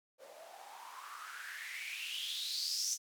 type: noise with band-pass filter sweep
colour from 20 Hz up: blue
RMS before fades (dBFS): -42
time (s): 0.18-2.98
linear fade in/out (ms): 50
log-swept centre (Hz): 520 to 6200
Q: 7.4
effects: none